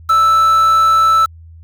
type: tone with quantisation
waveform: triangle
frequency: 1318.5 Hz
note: E6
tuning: in tune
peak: -6 dBFS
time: 0.09-1.26 s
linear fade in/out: 10 ms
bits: 5
effects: added 82 Hz sine -35 dBFS peak until 1.63 s